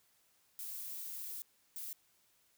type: noise bursts at uneven times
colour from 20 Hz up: violet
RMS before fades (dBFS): -44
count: 2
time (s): 0.59-1.42 / 1.76-1.93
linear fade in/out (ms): 0
effects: white hiss -72 dBFS RMS until 2.57 s